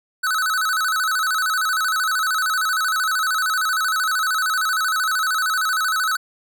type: tone with vibrato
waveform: square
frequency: 1388 Hz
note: F6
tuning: 11 cents flat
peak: -19 dBFS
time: 0.23-6.17 s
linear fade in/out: 10 ms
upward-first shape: square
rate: 13 Hz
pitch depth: 130 cents each way
effects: none